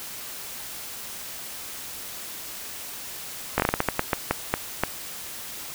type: slowing click train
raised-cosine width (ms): 0.5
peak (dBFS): -5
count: 13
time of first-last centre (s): 3.58-4.836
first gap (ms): 18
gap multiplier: 1.29
effects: white hiss -37 dBFS RMS until 5.74 s